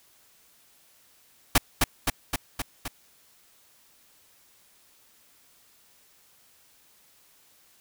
pink noise with echo, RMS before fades -17 dBFS, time 1.55-1.58 s, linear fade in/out 5 ms, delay 260 ms, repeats 5, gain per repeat -3 dB, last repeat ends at 2.88 s, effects white hiss -60 dBFS RMS until 7.8 s

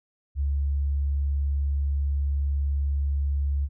sine tone, 70.4 Hz, C#2, 27 cents sharp, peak -22 dBFS, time 0.35-3.69 s, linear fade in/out 50 ms, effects none

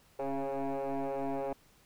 sine tone with frequency modulation, 138.59 Hz, C#3, in tune, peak -29 dBFS, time 0.19-1.53 s, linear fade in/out 5 ms, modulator 137 Hz, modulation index 5.2, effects tanh soft clip ceiling -31 dBFS + pink hiss -64 dBFS RMS until 1.85 s

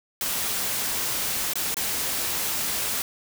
white noise with dropouts, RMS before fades -27 dBFS, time 0.21-3.02 s, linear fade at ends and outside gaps 1 ms, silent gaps 1.535-1.555 / 1.744-1.768 s, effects none

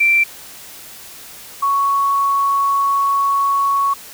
sine tone pair in turn, 2349 / 1112.1 Hz, D7 / C#6, 0 / +5 cents, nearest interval octave + minor second, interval 1295 cents, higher first, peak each -10 / -13 dBFS, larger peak first, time 0-0.24 / 1.62-3.94 s, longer second, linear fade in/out 10 ms, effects white hiss -37 dBFS RMS until 4.13 s

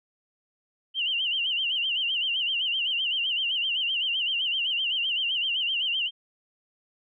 sine tone with vibrato, 2960 Hz, F#7, in tune, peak -24 dBFS, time 0.94-6.11 s, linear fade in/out 50 ms, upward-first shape sine, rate 7.8 Hz, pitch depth 130 cents each way, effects none

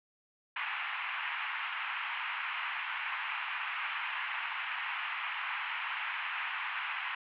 white band-pass noise, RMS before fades -37 dBFS, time 0.56-7.15 s, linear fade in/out 5 ms, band 860 to 2800 Hz, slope 48 dB/octave, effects none

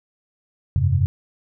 sine chord, F suspended second, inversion none, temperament equal with one note detuned, 87.31 / 98 / 133.48 Hz, F2 / G2 / C3, 0 / 0 / +35 cents, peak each -20 dBFS, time 0.76-1.06 s, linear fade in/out 0 ms, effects none

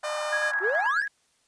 pink band-pass noise, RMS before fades -37 dBFS, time 0.03-0.87 s, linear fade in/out 2 ms, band 730 to 1700 Hz, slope 48 dB/octave
sawtooth tone, 604 Hz, D5, 48 cents sharp, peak -25 dBFS, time 0.03-0.52 s, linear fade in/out 20 ms
sine tone with tremolo, 1657 Hz, G#6, 4 cents flat, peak -23 dBFS, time 0.32-1.08 s, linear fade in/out 10 ms, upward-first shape square, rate 9.3 Hz, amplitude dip 45%
triangle exponential sweep, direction up, 349.2 to 1975.5 Hz, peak -23 dBFS, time 0.6-1.06 s, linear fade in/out 50 ms
effects white hiss -67 dBFS RMS until 1.47 s + resampled to 22050 Hz

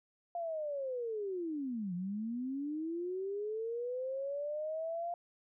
sine linear two-way sweep, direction down then up, 698.5 to 172.4 to 698.5 Hz, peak -35 dBFS, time 0.35-5.14 s, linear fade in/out 2 ms, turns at 1.94 s, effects none

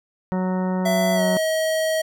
harmonic tone, 185 Hz, F#3, in tune, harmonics 1 / 2 / 3 / 4 / 5 / 6 / 7 / 8 / 10, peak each -21 / -31 / -30 / -36 / -32 / -43 / -42 / -43 / -43 dBFS, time 0.32-1.37 s, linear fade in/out 0 ms
square tone with pitch glide, 667 to 636.1 Hz, E5 to D#5, +20 to +38 cents, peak -20 dBFS, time 0.85-2.02 s, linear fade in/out 10 ms, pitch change -82 cents, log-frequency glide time 1.14-1.23 s
effects none

